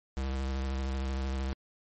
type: tone with vibrato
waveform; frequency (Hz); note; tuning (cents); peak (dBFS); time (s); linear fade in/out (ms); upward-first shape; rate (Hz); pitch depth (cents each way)
square; 66.6; C2; +31; -31; 0.17-1.53; 0; square; 13; 23
effects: MP3 32 kbps